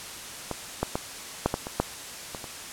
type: clicks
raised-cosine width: 1 ms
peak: -15 / -10 / -12 / -7 / -11 / -19 / -7 / -20 / -24 dBFS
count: 9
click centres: 0.513 / 0.83 / 0.955 / 1.46 / 1.541 / 1.669 / 1.8 / 2.348 / 2.442 s
effects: white hiss -39 dBFS RMS until 2.72 s + low-pass 10000 Hz 12 dB/octave